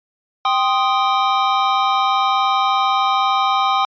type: chord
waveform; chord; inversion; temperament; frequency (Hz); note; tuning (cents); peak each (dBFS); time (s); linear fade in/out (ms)
square; C minor; second; equal; 784 / 1046.5 / 1244.5; G5 / C6 / Eb6; 0 / 0 / 0; -19 / -21 / -19; 0.45-3.85; 2
effects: resampled to 11025 Hz